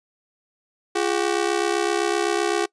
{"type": "ring-modulated tone", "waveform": "sawtooth", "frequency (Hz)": 379.5, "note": "F#4", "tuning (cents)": 44, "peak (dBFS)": -13, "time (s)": [0.95, 2.66], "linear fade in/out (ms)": 10, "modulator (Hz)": 33.9, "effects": ["noise-tail reverb RT60 0.1 s tail -24 dB re dry", "resampled to 22050 Hz"]}